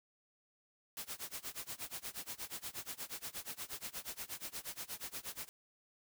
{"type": "noise with tremolo", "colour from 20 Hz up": "white", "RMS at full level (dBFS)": -42, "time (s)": [0.97, 5.49], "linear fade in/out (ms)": 0, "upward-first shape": "sine", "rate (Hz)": 8.4, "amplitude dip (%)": 95, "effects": []}